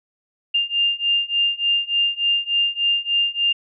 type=beating tone pair; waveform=sine; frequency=2800 / 2803.4 Hz; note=F7 / F7; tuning=+4 / +6 cents; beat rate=3.4 Hz; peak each=-21 / -20 dBFS; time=0.54-3.53 s; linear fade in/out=10 ms; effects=none